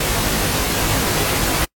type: noise with comb filter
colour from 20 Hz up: pink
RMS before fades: -19 dBFS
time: 0-1.65 s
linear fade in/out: 5 ms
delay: 19 ms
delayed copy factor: +0.85
effects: noise-tail reverb RT60 0.1 s tail -26 dB re dry + AAC 64 kbps